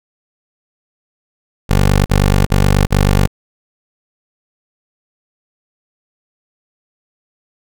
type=tone bursts; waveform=15% pulse; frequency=48.85 Hz; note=G1; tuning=5 cents flat; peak=-3 dBFS; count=4; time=1.69-3.275 s; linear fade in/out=20 ms; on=370 ms; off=35 ms; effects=none